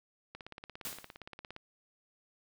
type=click train; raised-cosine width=0.3 ms; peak=-29 dBFS; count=22; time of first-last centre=0.35-1.564 s; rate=17.3 Hz
type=noise with exponential decay; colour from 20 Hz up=white; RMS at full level=-37 dBFS; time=0.85-1.17 s; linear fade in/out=1 ms; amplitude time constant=69 ms
effects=none